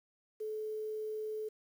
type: tone with quantisation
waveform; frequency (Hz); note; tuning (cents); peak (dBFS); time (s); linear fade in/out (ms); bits
sine; 431.6; A4; -33; -36; 0.4-1.49; 10; 10
effects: none